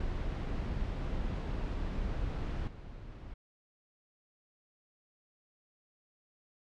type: noise with level steps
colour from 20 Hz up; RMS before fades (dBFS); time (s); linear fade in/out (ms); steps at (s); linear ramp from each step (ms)
brown; -35 / -46; 0-3.34; 5; 2.67; 10
effects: low-pass 4000 Hz 12 dB/octave